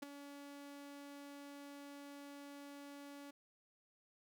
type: tone with ADSR envelope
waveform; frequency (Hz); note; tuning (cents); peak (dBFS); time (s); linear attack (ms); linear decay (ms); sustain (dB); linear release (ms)
sawtooth; 284.1; C#4; +43; -37; 0.02-3.31; 9; 11; -10; 8
effects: none